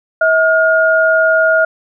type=tone pair together; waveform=sine; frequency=643 / 1424.4 Hz; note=E5 / F6; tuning=-43 / +34 cents; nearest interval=octave + major second; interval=1377 cents; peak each=-11 dBFS; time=0.21-1.65 s; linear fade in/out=5 ms; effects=none